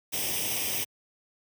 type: noise with comb filter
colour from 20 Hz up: white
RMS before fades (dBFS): -30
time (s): 0.12-0.85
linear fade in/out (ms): 20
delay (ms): 0.35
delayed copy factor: +0.75
effects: high-pass 80 Hz 12 dB/octave